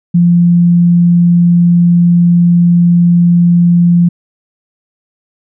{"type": "tone", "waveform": "sine", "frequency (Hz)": 173.2, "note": "F3", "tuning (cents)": -14, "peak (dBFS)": -4, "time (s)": [0.14, 4.09], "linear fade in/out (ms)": 10, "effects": []}